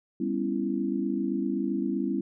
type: chord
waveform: sine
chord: C# half-diminished seventh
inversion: second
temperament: just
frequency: 199.57 / 249.5 / 277.2 / 332.6 Hz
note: G3 / B3 / C#4 / E4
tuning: +31 / +18 / 0 / +16 cents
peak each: -31 / -32 / -31 / -31 dBFS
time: 0.2-2.21 s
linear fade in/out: 5 ms
effects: none